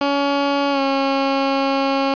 15% pulse tone with pitch glide, 281.7 to 272.9 Hz, C#4 to C#4, +28 to -27 cents, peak -10 dBFS, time 0.01-2.14 s, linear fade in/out 2 ms, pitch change -55 cents, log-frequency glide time 0.71-0.8 s, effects resampled to 11025 Hz + 7-bit

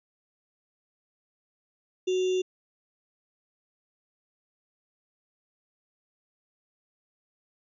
sine tone with sample-and-hold, 370 Hz, F#4, in tune, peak -23 dBFS, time 2.07-2.42 s, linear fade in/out 10 ms, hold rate 3150 Hz, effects resampled to 16000 Hz

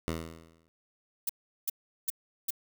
10% pulse tone with exponential decay, 81.8 Hz, E2, 13 cents flat, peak -21 dBFS, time 0.08-0.68 s, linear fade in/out 0 ms, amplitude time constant 130 ms
violet noise bursts, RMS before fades -30 dBFS, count 4, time 1.27-2.506 s, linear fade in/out 5 ms, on 24 ms, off 380 ms
effects none

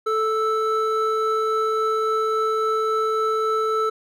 triangle tone pair together, 438.3 / 1318.5 Hz, A4 / E6, -7 / 0 cents, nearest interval octave + perfect fifth, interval 1907 cents, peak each -20 dBFS, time 0.06-3.9 s, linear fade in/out 10 ms, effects none

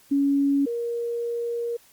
sine tone pair in turn, 280 / 470.9 Hz, C#4 / A#4, +18 / +18 cents, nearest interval major sixth, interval 900 cents, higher second, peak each -18 / -25 dBFS, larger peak first, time 0.11-0.66 / 0.66-1.77 s, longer second, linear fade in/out 10 ms, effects white hiss -56 dBFS RMS until 1.92 s + Opus 48 kbps

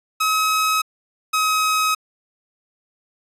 sawtooth tone pair in turn, 1277 / 1270.4 Hz, D#6 / D#6, +45 / +36 cents, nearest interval unison, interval 9 cents, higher first, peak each -13 dBFS, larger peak neither, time 0.2-0.82 / 1.33-1.95 s, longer neither, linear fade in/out 10 ms, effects resampled to 32000 Hz

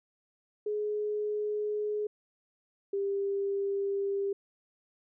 sine tone pair in turn, 420 / 397.2 Hz, G#4 / G4, +19 / +23 cents, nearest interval minor second, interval 96 cents, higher first, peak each -29 / -28 dBFS, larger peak second, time 0.66-2.07 / 2.93-4.33 s, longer first, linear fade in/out 5 ms, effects none

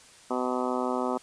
harmonic tone, 126.3 Hz, B2, 39 cents sharp, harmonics 2 / 3 / 4 / 5 / 6 / 7 / 8 / 9 / 10, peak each -31 / -33 / -34 / -35 / -36 / -36 / -37 / -38 / -38 dBFS, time 0.3-1.18 s, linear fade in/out 10 ms, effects white hiss -53 dBFS RMS until 1.22 s + resampled to 22050 Hz

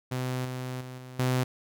sawtooth tone with level steps, 127.5 Hz, C3, 44 cents flat, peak -25 / -29 / -35 / -38 / -20 dBFS, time 0.11-1.44 s, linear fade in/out 10 ms, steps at 0.45 / 0.81 / 0.98 / 1.19 s, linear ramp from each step 2 ms, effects none

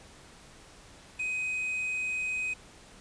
triangle tone with quantisation, 2514 Hz, D#7, 17 cents sharp, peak -28 dBFS, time 1.19-2.54 s, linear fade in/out 10 ms, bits 8, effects pink hiss -53 dBFS RMS until 3 s + resampled to 22050 Hz

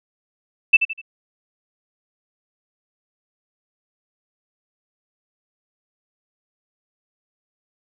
sine tone with echo, 2649 Hz, E7, 8 cents sharp, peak -6 dBFS, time 0.73-0.77 s, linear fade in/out 10 ms, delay 82 ms, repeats 3, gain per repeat -9 dB, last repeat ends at 1.016 s, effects none

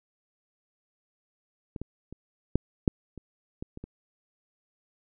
clicks, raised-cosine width 3 ms, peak -23 / -22 / -28 / -9 / -7 / -28 / -22 / -27 / -26 dBFS, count 9, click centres 1.762 / 1.816 / 2.126 / 2.556 / 2.878 / 3.177 / 3.625 / 3.774 / 3.84 s, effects none

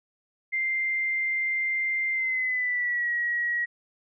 sine tone with pitch glide, 2093 to 1908.2 Hz, C7 to A#6, 0 to +40 cents, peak -24 dBFS, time 0.52-3.66 s, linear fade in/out 20 ms, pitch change -160 cents, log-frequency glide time 2.12-3.1 s, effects none

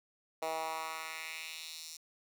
10% pulse tone with high-pass filter sweep, 160.3 Hz, E3, 48 cents flat, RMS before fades -41 dBFS, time 0.42-1.97 s, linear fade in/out 5 ms, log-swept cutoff 600 to 5600 Hz, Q 1.9, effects none

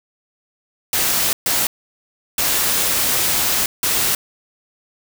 white noise bursts at uneven times, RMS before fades -18 dBFS, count 4, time 0.93-1.33 / 1.46-1.67 / 2.38-3.66 / 3.83-4.15 s, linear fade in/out 2 ms, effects none

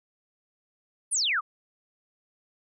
sine exponential sweep, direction down, 10470 to 1108.7 Hz, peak -23 dBFS, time 1.11-1.41 s, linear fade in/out 20 ms, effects none

